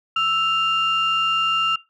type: tone pair together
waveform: sine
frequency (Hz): 1318.5 / 2794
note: E6 / F7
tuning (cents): 0 / 0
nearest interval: octave + minor second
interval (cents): 1300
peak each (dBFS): -19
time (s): 0.16-1.76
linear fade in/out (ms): 5
effects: noise-tail reverb RT60 0.2 s tail -18 dB re dry + tanh soft clip ceiling -12 dBFS